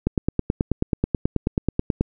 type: click train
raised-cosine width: 3 ms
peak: -6 dBFS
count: 19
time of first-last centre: 0.07-2.01 s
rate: 9.28 Hz
effects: none